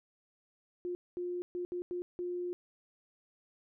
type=tone bursts at uneven times; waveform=sine; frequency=354.9 Hz; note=F4; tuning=28 cents sharp; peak=-34 dBFS; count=6; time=0.85-0.95 / 1.17-1.42 / 1.55-1.65 / 1.72-1.82 / 1.91-2.02 / 2.19-2.53 s; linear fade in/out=0 ms; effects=none